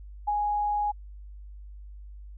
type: tone with ADSR envelope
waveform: sine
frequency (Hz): 830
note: G#5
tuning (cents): -1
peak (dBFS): -22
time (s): 0.27-0.92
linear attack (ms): 14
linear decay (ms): 28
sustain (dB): -2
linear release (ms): 15
effects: added 50 Hz sine -41 dBFS peak until 2.37 s